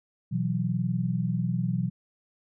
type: chord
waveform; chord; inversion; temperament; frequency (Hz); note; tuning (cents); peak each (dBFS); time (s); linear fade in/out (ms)
sine; B suspended fourth; none; equal; 123.47 / 164.81 / 185; B2 / E3 / F#3; 0 / 0 / 0; -29; 0.31-1.9; 20
effects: none